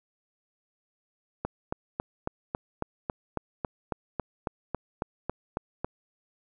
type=click train; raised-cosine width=1 ms; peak=-15 dBFS; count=17; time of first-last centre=1.45-5.846 s; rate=3.64 Hz; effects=none